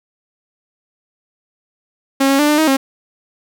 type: tone with pitch steps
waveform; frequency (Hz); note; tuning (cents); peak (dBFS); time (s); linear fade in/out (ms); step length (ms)
sawtooth; 271.8 / 274.1 / 295.6 / 299.2 / 315 / 269.8; C#4 / C#4 / D4 / D4 / D#4 / C#4; -34 / -19 / +11 / +32 / +21 / -47; -7; 2.2-2.77; 10; 95
effects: none